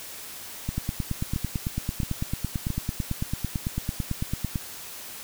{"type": "two click trains", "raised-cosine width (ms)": 5, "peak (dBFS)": [-15, -14], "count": [4, 35], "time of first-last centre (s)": [[0.69, 2.703], [0.78, 4.558]], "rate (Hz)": [1.49, 9], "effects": ["white hiss -40 dBFS RMS until 5.23 s"]}